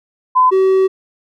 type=tone pair in turn; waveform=sine / triangle; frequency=1016 / 380.6 Hz; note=B5 / F#4; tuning=+49 / +49 cents; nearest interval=octave + perfect fourth; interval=1700 cents; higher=first; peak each=-7 dBFS; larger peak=neither; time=0.35-0.51 / 0.51-0.88 s; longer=second; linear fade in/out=20 ms; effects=none